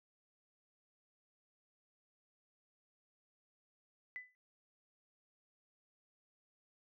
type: tone with exponential decay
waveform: sine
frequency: 2000 Hz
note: B6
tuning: 21 cents sharp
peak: -39 dBFS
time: 4.16-4.35 s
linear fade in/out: 0 ms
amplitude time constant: 40 ms
effects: none